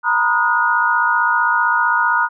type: chord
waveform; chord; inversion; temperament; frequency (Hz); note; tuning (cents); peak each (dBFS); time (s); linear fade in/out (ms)
sine; B major seventh; third; equal with one note detuned; 932.3 / 987.8 / 1244.5 / 1447; A#5 / B5 / D#6 / F#6; 0 / 0 / 0 / -39; -19 / -21 / -20 / -16; 0.03-2.29; 50
effects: none